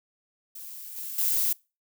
violet noise with level steps, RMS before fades -41 / -36 / -25 dBFS, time 0.55-1.53 s, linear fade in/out 5 ms, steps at 0.96 / 1.18 s, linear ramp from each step 5 ms, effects noise-tail reverb RT60 0.3 s tail -25 dB re dry

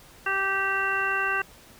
harmonic tone, 389.3 Hz, G4, 12 cents flat, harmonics 1 / 2 / 3 / 4 / 5 / 7, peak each -35 / -35 / -30 / -26 / -33 / -31 dBFS, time 0.26-1.42 s, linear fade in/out 5 ms, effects pink hiss -51 dBFS RMS until 1.79 s

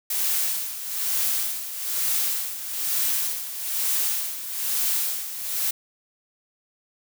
blue noise with tremolo, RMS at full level -23 dBFS, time 0.1-5.71 s, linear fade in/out 5 ms, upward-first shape sine, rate 1.1 Hz, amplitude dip 70%, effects none

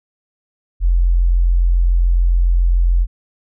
sine tone, 43.55 Hz, F1, 4 cents flat, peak -10 dBFS, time 0.8-3.07 s, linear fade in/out 50 ms, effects none

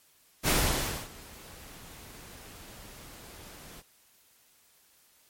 pink noise with ADSR envelope, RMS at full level -24 dBFS, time 0.43-3.83 s, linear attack 47 ms, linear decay 600 ms, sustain -24 dB, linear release 38 ms, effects white hiss -63 dBFS RMS until 5.29 s + MP3 64 kbps

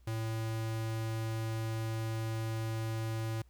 square tone, 111.9 Hz, A2, 30 cents sharp, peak -34 dBFS, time 0.07-3.42 s, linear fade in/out 5 ms, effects added 60 Hz sine -58 dBFS peak until 3.49 s + pink hiss -73 dBFS RMS until 3.49 s

